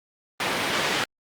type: band-pass noise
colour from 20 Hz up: white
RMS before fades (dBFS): -25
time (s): 0.4-1.04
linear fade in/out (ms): 2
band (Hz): 140 to 3000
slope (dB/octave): 12
effects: Opus 32 kbps